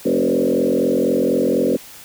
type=tone with frequency modulation; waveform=sine; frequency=379.9 Hz; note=F#4; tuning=46 cents sharp; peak=-14 dBFS; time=0.05-1.77 s; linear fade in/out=10 ms; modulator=44.1 Hz; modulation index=3.8; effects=white hiss -40 dBFS RMS until 2.04 s